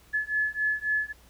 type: beating tone pair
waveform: sine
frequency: 1714 / 1717.7 Hz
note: A6 / A6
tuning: -46 / -42 cents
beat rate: 3.7 Hz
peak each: -28 dBFS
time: 0.13-1.13 s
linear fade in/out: 20 ms
effects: added 60 Hz sine -56 dBFS peak until 1.29 s + pink hiss -58 dBFS RMS until 1.29 s